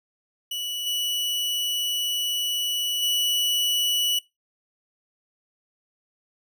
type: tone with level steps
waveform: 40% pulse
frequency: 2948 Hz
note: F#7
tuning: 7 cents flat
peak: -27 / -23 / -20 dBFS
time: 0.51-4.19 s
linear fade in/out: 5 ms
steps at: 0.86 / 3.02 s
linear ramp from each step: 10 ms
effects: noise-tail reverb RT60 0.2 s tail -20 dB re dry